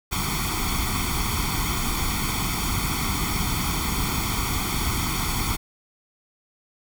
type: noise with comb filter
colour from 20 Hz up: pink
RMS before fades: -25 dBFS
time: 0.11-5.57 s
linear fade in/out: 20 ms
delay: 0.89 ms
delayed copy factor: +0.95
effects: none